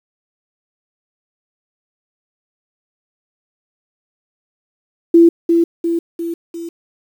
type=tone with echo; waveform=sine; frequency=336.7 Hz; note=E4; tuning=37 cents sharp; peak=-4 dBFS; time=5.14-5.29 s; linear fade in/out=5 ms; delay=350 ms; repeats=4; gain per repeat=-5 dB; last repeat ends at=6.69 s; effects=7-bit